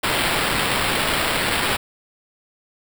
violet noise with sample-and-hold, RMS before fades -21 dBFS, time 0.03-1.77 s, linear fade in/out 10 ms, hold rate 6300 Hz, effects none

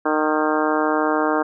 harmonic tone with a mistuned harmonic, 153.8 Hz, D#3, 20 cents flat, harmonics 2 / 3 / 4 / 5 / 6 / 7 / 8 / 9 / 10, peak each -22 / -24 / -25 / -26 / -27 / -27 / -28 / -29 / -29 dBFS, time 0.05-1.43 s, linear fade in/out 10 ms, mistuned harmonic 10, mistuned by +52 cents, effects none

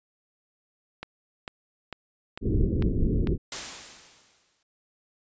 click train, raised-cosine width 0.3 ms, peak -19 dBFS, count 6, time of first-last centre 1.03-3.272 s, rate 2.23 Hz
pink low-pass noise, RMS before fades -24 dBFS, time 2.41-3.38 s, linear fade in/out 50 ms, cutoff 420 Hz, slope 48 dB/octave
white noise with exponential decay, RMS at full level -31 dBFS, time 3.52-4.63 s, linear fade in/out 2 ms, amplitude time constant 240 ms
effects resampled to 16000 Hz

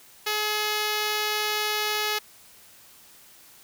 5% pulse tone, 423.6 Hz, G#4, 34 cents sharp, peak -13 dBFS, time 0.26-2.19 s, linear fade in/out 10 ms, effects white hiss -52 dBFS RMS until 3.63 s

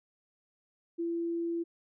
sine tone, 337.5 Hz, E4, 41 cents sharp, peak -30 dBFS, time 0.98-1.64 s, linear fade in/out 20 ms, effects none

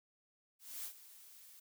blue noise with ADSR envelope, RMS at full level -43 dBFS, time 0.59-1.6 s, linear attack 250 ms, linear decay 86 ms, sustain -15 dB, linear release 9 ms, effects none

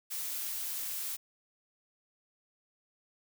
blue noise, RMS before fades -37 dBFS, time 0.1-1.17 s, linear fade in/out 20 ms, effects none

